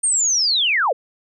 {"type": "linear sweep", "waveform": "sine", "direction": "down", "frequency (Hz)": [8870, 420], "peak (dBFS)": -15, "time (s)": [0.03, 0.93], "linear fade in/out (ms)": 10, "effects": []}